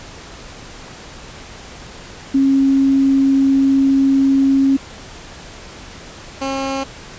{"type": "tone pair in turn", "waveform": ["sine", "15% pulse"], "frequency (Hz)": [271.5, 270.3], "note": ["C#4", "C#4"], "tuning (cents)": [-36, -44], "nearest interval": "unison", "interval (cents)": 8, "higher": "first", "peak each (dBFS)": [-10, -13], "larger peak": "first", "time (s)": [[2.34, 4.77], [6.41, 6.84]], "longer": "first", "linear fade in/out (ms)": 10, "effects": ["pink hiss -36 dBFS RMS until 7.18 s", "resampled to 16000 Hz"]}